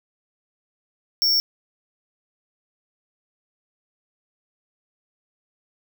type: tone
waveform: square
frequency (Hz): 5470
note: F8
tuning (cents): -37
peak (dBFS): -17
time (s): 1.22-1.4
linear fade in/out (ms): 0
effects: none